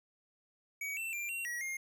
square tone with pitch steps, 2262 / 2682 / 2377 / 2744 / 1916 / 2128 Hz, C#7 / E7 / D7 / F7 / A#6 / C7, +34 / +29 / +20 / -31 / +47 / +29 cents, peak -37 dBFS, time 0.81-1.77 s, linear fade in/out 5 ms, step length 160 ms, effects none

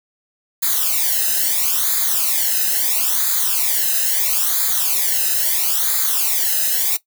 blue noise with flanger, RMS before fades -18 dBFS, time 0.62-6.97 s, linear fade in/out 10 ms, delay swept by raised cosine 0.35 to 0.89 ms, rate 0.75 Hz, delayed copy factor -1, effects noise-tail reverb RT60 0.1 s tail -17 dB re dry

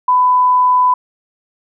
sine tone, 1000 Hz, B5, 21 cents sharp, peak -8 dBFS, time 0.08-0.94 s, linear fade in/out 5 ms, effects none

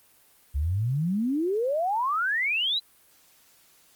sine exponential sweep, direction up, 66 to 4068 Hz, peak -23 dBFS, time 0.54-2.8 s, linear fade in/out 20 ms, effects white hiss -59 dBFS RMS until 3.95 s + Opus 32 kbps

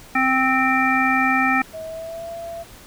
harmonic tone, 261.6 Hz, C4, in tune, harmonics 1 / 3 / 5 / 7 / 9, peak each -22 / -22 / -22 / -22 / -22 dBFS, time 0.15-1.62 s, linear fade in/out 5 ms
sine tone with pitch glide, 641 to 672.9 Hz, E5 to E5, -49 to +35 cents, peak -29 dBFS, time 1.73-2.64 s, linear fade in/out 20 ms, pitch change +84 cents, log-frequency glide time 1.85-2.29 s
effects pink hiss -44 dBFS RMS until 2.86 s

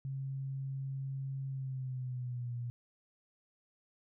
sine tone with pitch glide, 135.2 to 120.45 Hz, C#3 to B2, -43 to -43 cents, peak -36 dBFS, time 0.05-2.7 s, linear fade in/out 0 ms, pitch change -200 cents, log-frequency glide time 1.48-2.54 s, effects none

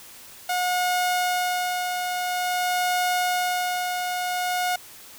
sawtooth tone with tremolo, 723 Hz, F#5, 40 cents flat, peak -17 dBFS, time 0.49-4.76 s, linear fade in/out 5 ms, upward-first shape sine, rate 0.49 Hz, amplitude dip 40%, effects white hiss -45 dBFS RMS until 5.18 s

